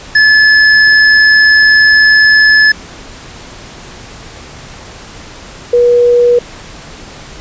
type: tone pair in turn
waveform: square / sine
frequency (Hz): 1725 / 483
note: A6 / B4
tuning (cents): -35 / -39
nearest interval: octave + minor seventh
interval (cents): 2204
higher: first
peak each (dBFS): -4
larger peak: neither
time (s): 0.15-2.72 / 5.73-6.39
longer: first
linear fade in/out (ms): 5
effects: pink hiss -31 dBFS RMS until 7.4 s + resampled to 16000 Hz